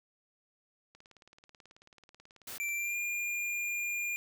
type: click train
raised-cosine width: 0.2 ms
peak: -39 dBFS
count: 33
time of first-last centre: 0.95-2.689 s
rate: 18.4 Hz
type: noise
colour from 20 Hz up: white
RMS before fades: -43 dBFS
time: 2.47-2.58 s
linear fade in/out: 5 ms
type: tone with pitch glide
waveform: square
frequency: 2349 to 2409 Hz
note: D7 to D7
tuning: 0 to +43 cents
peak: -33 dBFS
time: 2.6-4.16 s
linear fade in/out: 0 ms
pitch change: +43 cents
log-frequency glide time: 2.75-2.96 s
effects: none